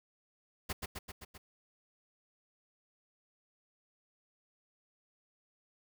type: noise with echo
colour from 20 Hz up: pink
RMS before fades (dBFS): -36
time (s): 0.69-0.73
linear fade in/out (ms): 10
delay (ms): 130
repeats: 5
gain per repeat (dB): -3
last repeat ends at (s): 1.38
effects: none